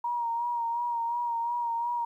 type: tone with vibrato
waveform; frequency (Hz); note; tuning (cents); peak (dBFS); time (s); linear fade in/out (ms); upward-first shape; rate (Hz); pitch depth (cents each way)
sine; 943; A#5; +20; -27; 0.04-2.05; 5; sine; 2.8; 35
effects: 11-bit